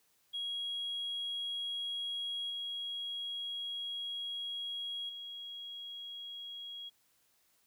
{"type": "tone with level steps", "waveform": "sine", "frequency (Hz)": 3300, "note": "G#7", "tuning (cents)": -12, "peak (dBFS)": [-34, -36, -42], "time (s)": [0.33, 6.9], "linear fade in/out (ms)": 20, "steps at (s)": [2.5, 5.09], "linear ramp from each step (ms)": 2, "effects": ["tanh soft clip ceiling -32 dBFS", "white hiss -72 dBFS RMS until 7.66 s"]}